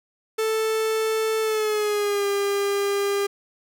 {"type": "tone with pitch glide", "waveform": "45% pulse", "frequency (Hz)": [440.5, 401.6], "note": ["A4", "G4"], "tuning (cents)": [2, 42], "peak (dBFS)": -21, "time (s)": [0.38, 3.27], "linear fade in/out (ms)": 10, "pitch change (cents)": -160, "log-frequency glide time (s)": [1.41, 2.26], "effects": []}